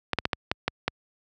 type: clicks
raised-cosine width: 0.3 ms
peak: -7 dBFS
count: 7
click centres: 0.133 / 0.187 / 0.254 / 0.332 / 0.515 / 0.68 / 0.88 s
effects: high-pass 60 Hz 12 dB/octave